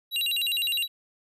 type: tone with vibrato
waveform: square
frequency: 3302 Hz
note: G#7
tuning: 11 cents flat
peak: -25 dBFS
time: 0.11-0.88 s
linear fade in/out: 50 ms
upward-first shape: square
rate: 9.8 Hz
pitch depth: 290 cents each way
effects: none